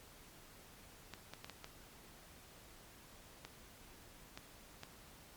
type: clicks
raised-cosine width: 0.2 ms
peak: -29 dBFS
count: 8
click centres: 1.137 / 1.336 / 1.445 / 1.497 / 1.644 / 3.45 / 4.375 / 4.834 s
effects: pink hiss -59 dBFS RMS until 5.36 s + MP3 96 kbps